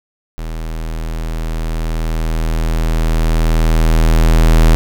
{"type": "tone with level ramp", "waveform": "square", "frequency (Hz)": 40.32, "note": "E1", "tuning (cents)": -38, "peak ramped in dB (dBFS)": [-22, -6], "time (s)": [0.38, 4.75], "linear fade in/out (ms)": 0, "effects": []}